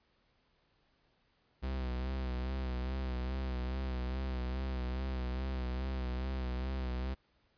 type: tone with vibrato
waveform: 45% pulse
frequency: 64 Hz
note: C2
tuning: 38 cents flat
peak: -34 dBFS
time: 1.62-7.15 s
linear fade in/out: 20 ms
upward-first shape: sine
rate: 2.4 Hz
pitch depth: 47 cents each way
effects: pink hiss -73 dBFS RMS until 7.57 s + resampled to 11025 Hz